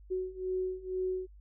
sine beating tone pair, 370 / 372.1 Hz, F#4 / F#4, 0 / +10 cents, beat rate 2.1 Hz, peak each -36 / -34 dBFS, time 0.1-1.27 s, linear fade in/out 20 ms, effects added 50 Hz sine -51 dBFS peak until 1.4 s

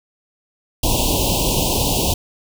pink band-stop noise, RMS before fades -18 dBFS, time 0.83-2.14 s, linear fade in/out 5 ms, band 1000 to 2600 Hz, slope 96 dB/octave, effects none

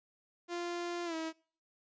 sawtooth tone with pitch glide, 347.3 to 322.2 Hz, F4 to E4, -10 to -39 cents, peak -32 dBFS, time 0.48-1.33 s, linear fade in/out 50 ms, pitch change -129 cents, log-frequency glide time 1.05-1.15 s, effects noise-tail reverb RT60 0.5 s tail -25 dB re dry + resampled to 16000 Hz

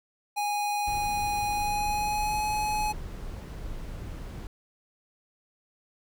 square tone with pitch glide, 826 to 845.3 Hz, G#5 to G#5, -10 to +30 cents, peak -27 dBFS, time 0.36-2.93 s, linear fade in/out 20 ms, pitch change +40 cents, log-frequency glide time 1.51-2.42 s
brown noise, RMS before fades -37 dBFS, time 0.87-4.47 s, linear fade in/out 2 ms
effects none

